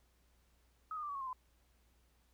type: tone with pitch steps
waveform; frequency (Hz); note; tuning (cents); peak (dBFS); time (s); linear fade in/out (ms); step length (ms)
sine; 1270 / 1223.9 / 1179.5 / 1136.7 / 1095.4 / 1055.7 / 1017.4; D#6 / D#6 / D6 / C#6 / C#6 / C6 / C6; +35 / -29 / +7 / +43 / -21 / +15 / -49; -39; 0.91-1.33; 2; 60
effects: added 60 Hz sine -70 dBFS peak until 2.33 s + pink hiss -75 dBFS RMS until 2.33 s